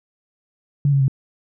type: tone with pitch steps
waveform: sine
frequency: 142.7 / 138.24 / 133.92 Hz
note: D3 / C#3 / C3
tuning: -49 / -4 / +41 cents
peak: -13 dBFS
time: 0.85-1.081 s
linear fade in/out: 2 ms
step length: 77 ms
effects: none